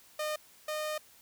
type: tone pair in turn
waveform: sawtooth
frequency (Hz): 610 / 612.3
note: D#5 / D#5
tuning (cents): -34 / -28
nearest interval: unison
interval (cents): 6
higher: second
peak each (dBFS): -28 / -29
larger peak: first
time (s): 0.19-0.36 / 0.68-0.98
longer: second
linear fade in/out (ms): 5
effects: white hiss -59 dBFS RMS until 1.21 s